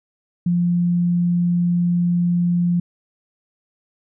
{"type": "tone", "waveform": "sine", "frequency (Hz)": 174.5, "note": "F3", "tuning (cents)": -1, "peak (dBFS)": -15, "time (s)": [0.46, 2.8], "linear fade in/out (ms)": 5, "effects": []}